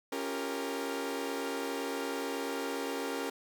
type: chord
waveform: sawtooth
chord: G half-diminished seventh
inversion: second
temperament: equal with one note detuned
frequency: 277.2 / 349.2 / 396.8 / 466.2 Hz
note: Db4 / F4 / G4 / Bb4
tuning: 0 / 0 / +21 / 0 cents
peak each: -34 / -40 / -36 / -34 dBFS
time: 0.12-3.3 s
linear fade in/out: 5 ms
effects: none